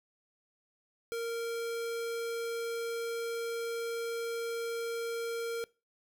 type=tone; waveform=square; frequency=463.4 Hz; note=A#4; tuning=10 cents flat; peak=-34 dBFS; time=1.12-5.64 s; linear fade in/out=0 ms; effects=noise-tail reverb RT60 0.3 s tail -23 dB re dry